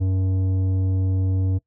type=tone with tanh clipping; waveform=sine; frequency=94.2 Hz; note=F#2; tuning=32 cents sharp; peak=-20 dBFS; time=0-1.59 s; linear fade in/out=20 ms; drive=10 dB; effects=noise-tail reverb RT60 0.1 s tail -20 dB re dry